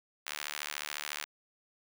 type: tone with high-pass filter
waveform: sawtooth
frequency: 74 Hz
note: D2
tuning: 14 cents sharp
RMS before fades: -40 dBFS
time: 0.26-1.25 s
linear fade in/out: 10 ms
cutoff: 1800 Hz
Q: 0.85
effects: none